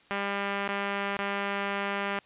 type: tone with dropouts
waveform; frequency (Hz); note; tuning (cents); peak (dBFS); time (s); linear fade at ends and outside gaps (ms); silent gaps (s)
5% pulse; 199.8; G3; +33; -17; 0.11-2.19; 0; 0.678-0.688 / 1.167-1.191
effects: white hiss -59 dBFS RMS until 2.25 s + resampled to 8000 Hz